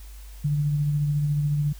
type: tone with tremolo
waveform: sine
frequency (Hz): 146.9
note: D3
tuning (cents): +1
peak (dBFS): -19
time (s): 0.44-1.73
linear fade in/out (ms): 10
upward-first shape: triangle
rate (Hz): 14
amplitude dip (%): 35
effects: added 50 Hz sine -39 dBFS peak until 1.79 s + white hiss -52 dBFS RMS until 1.79 s